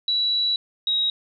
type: tone pair in turn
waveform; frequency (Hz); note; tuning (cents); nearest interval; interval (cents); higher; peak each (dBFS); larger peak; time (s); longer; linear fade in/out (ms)
sine; 3926 / 3810; B7 / A#7; -11 / +37; minor second; 52; first; -19; neither; 0.08-0.56 / 0.87-1.1; first; 2
effects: none